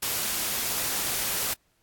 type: noise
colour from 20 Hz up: white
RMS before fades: -28 dBFS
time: 0.02-1.54 s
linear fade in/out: 10 ms
effects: pink hiss -69 dBFS RMS until 1.82 s + AAC 64 kbps